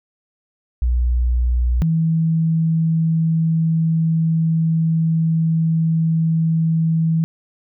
sine tone pair in turn, 60.8 / 162.32 Hz, B1 / E3, -26 / -26 cents, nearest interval octave + perfect fourth, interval 1700 cents, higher second, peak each -14 dBFS, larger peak neither, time 0.82-1.82 / 1.82-7.24 s, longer second, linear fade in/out 0 ms, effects none

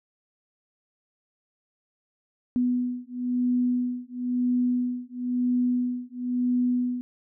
sine beating tone pair, 246.9 / 247.89 Hz, B3 / B3, 0 / +7 cents, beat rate 0.99 Hz, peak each -26 dBFS, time 2.56-7.01 s, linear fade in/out 0 ms, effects none

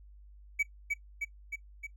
triangle tone with echo, 2277 Hz, C#7, 46 cents sharp, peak -24 dBFS, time 0.59-0.63 s, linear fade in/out 10 ms, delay 310 ms, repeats 4, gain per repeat -3 dB, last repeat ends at 1.87 s, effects noise-tail reverb RT60 0.1 s tail -18 dB re dry + added 50 Hz sine -51 dBFS peak until 1.96 s

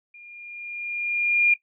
sine tone with level ramp, 2412 Hz, D7, 46 cents sharp, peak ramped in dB -43 to -13 dBFS, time 0.14-1.54 s, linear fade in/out 5 ms, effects noise-tail reverb RT60 0.1 s tail -17 dB re dry

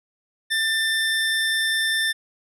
25% pulse tone, 1785 Hz, A6, 24 cents sharp, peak -16 dBFS, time 0.5-2.13 s, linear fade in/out 20 ms, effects low-pass 12000 Hz 12 dB/octave

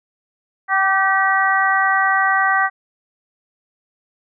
harmonic tone with a mistuned harmonic, 385 Hz, G4, 31 cents flat, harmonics 2 / 3 / 4 / 5, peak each -19 / -19 / -19 / -19 dBFS, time 0.68-2.7 s, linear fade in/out 50 ms, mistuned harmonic 3, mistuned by +21 cents, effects none

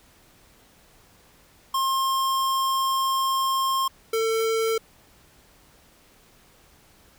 square tone pair in turn, 1066 / 448.2 Hz, C6 / A4, +32 / +32 cents, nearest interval octave + minor third, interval 1500 cents, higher first, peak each -22 dBFS, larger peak neither, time 1.74-3.88 / 4.13-4.78 s, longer first, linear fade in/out 5 ms, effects pink hiss -56 dBFS RMS until 7.18 s

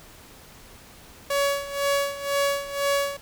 sawtooth tone with tremolo, 563 Hz, C#5, 27 cents sharp, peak -16 dBFS, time 1.3-3.17 s, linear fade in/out 5 ms, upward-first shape sine, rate 2 Hz, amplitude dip 80%, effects pink hiss -48 dBFS RMS until 3.21 s

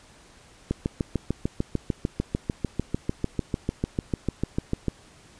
click train, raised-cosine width 3 ms, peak -11 dBFS, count 29, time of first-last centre 0.71-4.883 s, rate 6.71 Hz, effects pink hiss -53 dBFS RMS until 5.39 s + resampled to 22050 Hz

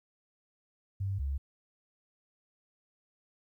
sine tone pair in turn, 97.7 / 69.08 Hz, G2 / C#2, -5 / -5 cents, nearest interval tritone, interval 600 cents, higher first, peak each -30 / -30 dBFS, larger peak neither, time 1-1.19 / 1.19-1.38 s, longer neither, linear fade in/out 10 ms, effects 12-bit

